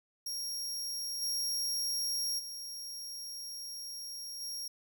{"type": "tone with level steps", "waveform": "sawtooth", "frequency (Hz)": 5588, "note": "F8", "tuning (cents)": 0, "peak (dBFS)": [-33, -29, -38, -35], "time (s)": [0.26, 4.68], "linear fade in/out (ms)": 5, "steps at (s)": [1.21, 2.38, 4.4], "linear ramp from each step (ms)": 20, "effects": []}